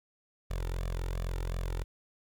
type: tone with flanger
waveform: sawtooth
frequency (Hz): 43.65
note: F1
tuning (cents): 0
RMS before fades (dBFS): -34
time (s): 0.5-1.84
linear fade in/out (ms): 10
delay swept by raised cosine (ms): 1.7 to 2.21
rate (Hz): 2.8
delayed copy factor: +1
effects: 11-bit